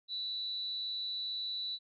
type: tone with amplitude modulation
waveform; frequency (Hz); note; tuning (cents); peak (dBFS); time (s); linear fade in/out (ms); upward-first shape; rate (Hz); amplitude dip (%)
sine; 3951; B7; 0; -33; 0.08-1.79; 50; sine; 265; 45
effects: none